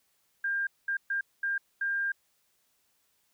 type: tone bursts at uneven times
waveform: sine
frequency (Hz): 1600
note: G6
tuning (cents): +35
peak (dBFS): -27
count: 5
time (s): 0.44-0.67 / 0.88-0.97 / 1.1-1.21 / 1.43-1.58 / 1.81-2.12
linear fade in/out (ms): 5
effects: white hiss -72 dBFS RMS until 3.33 s